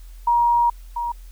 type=tone pair in turn; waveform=sine; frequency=948 / 948 Hz; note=A#5 / A#5; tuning=+29 / +29 cents; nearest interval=unison; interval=0 cents; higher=neither; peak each=-14 / -22 dBFS; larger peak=first; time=0.27-0.7 / 0.96-1.12 s; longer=first; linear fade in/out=5 ms; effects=added 42 Hz sine -37 dBFS peak until 1.31 s + white hiss -55 dBFS RMS until 1.31 s